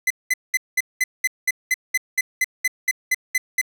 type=tone bursts; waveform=45% pulse; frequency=2030 Hz; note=B6; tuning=47 cents sharp; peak=-16 dBFS; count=16; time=0.07-3.614 s; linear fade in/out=5 ms; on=34 ms; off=200 ms; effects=none